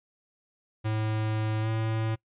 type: tone with pitch glide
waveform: square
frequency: 108.8 to 111.09 Hz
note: A2 to A2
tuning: -19 to +17 cents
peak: -27 dBFS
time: 0.84-2.16 s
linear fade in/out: 20 ms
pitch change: +36 cents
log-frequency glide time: 1.61-1.68 s
effects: noise-tail reverb RT60 0.1 s tail -23 dB re dry + resampled to 8000 Hz